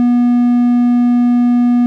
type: tone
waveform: triangle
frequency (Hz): 242.5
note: B3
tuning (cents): -31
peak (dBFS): -6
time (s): 0-1.86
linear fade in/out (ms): 0
effects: none